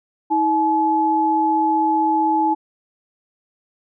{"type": "tone pair together", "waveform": "sine", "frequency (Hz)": [320, 855.6], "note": ["D#4", "A5"], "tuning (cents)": [49, -49], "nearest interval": "octave + perfect fourth", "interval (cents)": 1702, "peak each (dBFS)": [-20, -16], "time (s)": [0.3, 2.55], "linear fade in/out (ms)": 20, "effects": []}